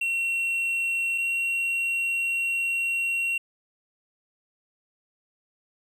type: tone pair in turn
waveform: triangle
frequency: 2727 / 2739 Hz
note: F7 / F7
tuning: -42 / -34 cents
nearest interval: unison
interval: 8 cents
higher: second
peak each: -22 dBFS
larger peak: neither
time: 0.01-1.18 / 1.18-3.38 s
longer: second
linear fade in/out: 5 ms
effects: none